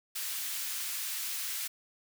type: high-pass noise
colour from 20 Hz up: white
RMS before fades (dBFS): -36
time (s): 0.15-1.68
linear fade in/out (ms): 10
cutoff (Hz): 1600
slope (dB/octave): 12
effects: none